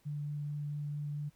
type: tone with vibrato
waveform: sine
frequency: 146.83 Hz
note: D3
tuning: in tune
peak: -35 dBFS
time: 0.05-1.3 s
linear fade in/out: 20 ms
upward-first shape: triangle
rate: 4.5 Hz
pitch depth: 9 cents each way
effects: pink hiss -70 dBFS RMS until 1.35 s